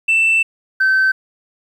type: tone pair in turn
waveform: sine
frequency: 2665 / 1541.1 Hz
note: E7 / G6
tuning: +18 / -30 cents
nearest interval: major sixth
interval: 948 cents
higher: first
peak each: -9 dBFS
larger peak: neither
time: 0.08-0.43 / 0.8-1.12 s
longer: first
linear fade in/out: 10 ms
effects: tanh soft clip ceiling -9 dBFS + 8-bit